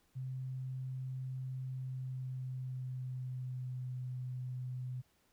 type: tone with pitch glide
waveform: sine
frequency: 130 to 126.66 Hz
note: C3 to B2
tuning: -11 to +44 cents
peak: -38 dBFS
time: 0.15-5.02 s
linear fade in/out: 20 ms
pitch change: -45 cents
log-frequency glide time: 1.68-3.96 s
effects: pink hiss -73 dBFS RMS until 5.32 s